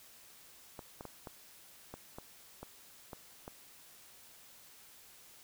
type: clicks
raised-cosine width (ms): 1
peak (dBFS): -30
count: 9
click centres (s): 0.792 / 1.009 / 1.053 / 1.272 / 1.94 / 2.185 / 2.63 / 3.132 / 3.479
effects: white hiss -58 dBFS RMS until 5.43 s